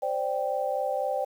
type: chord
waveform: sine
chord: C suspended second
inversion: none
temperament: equal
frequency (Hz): 523.3 / 587.3 / 784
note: C5 / D5 / G5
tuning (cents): 0 / 0 / 0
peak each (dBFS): -30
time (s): 0.02-1.25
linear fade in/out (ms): 10
effects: 9-bit